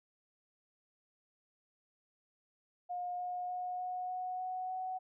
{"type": "tone with pitch steps", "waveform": "sine", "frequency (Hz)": [715, 720, 725, 730, 735.1, 740.2, 745.4], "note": ["F5", "F#5", "F#5", "F#5", "F#5", "F#5", "F#5"], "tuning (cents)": [41, -47, -35, -24, -11, 0, 13], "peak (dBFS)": -36, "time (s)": [2.89, 4.99], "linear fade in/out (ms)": 20, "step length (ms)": 300, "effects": []}